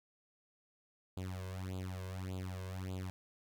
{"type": "tone with flanger", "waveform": "sawtooth", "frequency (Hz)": 93.2, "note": "F#2", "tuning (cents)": 13, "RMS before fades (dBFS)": -42, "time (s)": [1.17, 3.1], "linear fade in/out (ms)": 0, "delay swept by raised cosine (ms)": [0.26, 1.96], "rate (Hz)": 1.7, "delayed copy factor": 0.95, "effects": []}